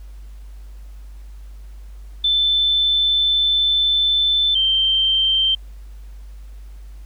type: tone pair in turn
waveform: sine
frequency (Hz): 3528 / 3135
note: A7 / G7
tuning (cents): +4 / -1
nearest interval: major second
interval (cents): 205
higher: first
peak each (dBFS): -14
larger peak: neither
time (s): 2.24-4.55 / 4.55-5.55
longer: first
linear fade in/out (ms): 5
effects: added 50 Hz sine -34 dBFS peak until 7.05 s + pink hiss -56 dBFS RMS until 7.05 s